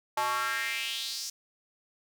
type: tone with high-pass filter sweep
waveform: square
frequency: 123.47 Hz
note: B2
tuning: in tune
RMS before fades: -32 dBFS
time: 0.17-1.3 s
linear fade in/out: 5 ms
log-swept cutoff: 850 to 5900 Hz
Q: 3.6
effects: none